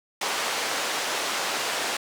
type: band-pass noise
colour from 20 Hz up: pink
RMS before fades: -28 dBFS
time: 0.21-1.97 s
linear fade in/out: 5 ms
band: 580 to 7500 Hz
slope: 12 dB/octave
effects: none